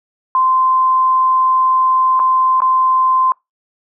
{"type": "tone with dropouts", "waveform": "sine", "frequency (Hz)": 1038, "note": "C6", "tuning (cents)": -14, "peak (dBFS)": -10, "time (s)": [0.35, 3.32], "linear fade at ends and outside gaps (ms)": 1, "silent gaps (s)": [[2.194, 2.199], [2.604, 2.619]], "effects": ["noise-tail reverb RT60 0.2 s tail -26 dB re dry"]}